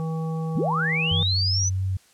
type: harmonic tone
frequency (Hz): 161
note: E3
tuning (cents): -41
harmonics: 1 / 3 / 5 / 7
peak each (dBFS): -25 / -35 / -39 / -42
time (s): 0-1.23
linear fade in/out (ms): 0
type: linear sweep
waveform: sine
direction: up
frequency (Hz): 78.2 to 6130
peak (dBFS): -22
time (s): 0.55-1.7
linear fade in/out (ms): 20
type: tone with vibrato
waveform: sine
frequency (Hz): 94.6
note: F#2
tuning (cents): +39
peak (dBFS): -22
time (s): 1.11-1.97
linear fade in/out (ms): 5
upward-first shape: sine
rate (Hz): 4.4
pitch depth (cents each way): 9
effects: white hiss -57 dBFS RMS until 2.13 s + low-pass 10000 Hz 12 dB/octave